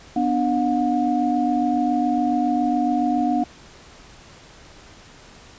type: tone cluster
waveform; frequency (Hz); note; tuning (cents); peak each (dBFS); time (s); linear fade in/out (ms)
sine; 248.8 / 296 / 720; B3 / D4 / F#5; +13 / +14 / -47; -22; 0.16-3.44; 5
effects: pink hiss -46 dBFS RMS until 5.58 s + resampled to 16000 Hz